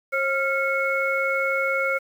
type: tone cluster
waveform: sine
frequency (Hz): 538 / 1388 / 2194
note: C5 / F6 / C#7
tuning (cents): +48 / -11 / -18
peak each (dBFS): -25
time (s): 0.12-1.99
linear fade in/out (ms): 20
effects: 8-bit